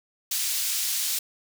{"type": "high-pass noise", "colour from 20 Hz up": "pink", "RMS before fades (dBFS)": -27, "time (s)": [0.31, 1.19], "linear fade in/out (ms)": 5, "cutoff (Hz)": 4300, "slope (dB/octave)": 12, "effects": []}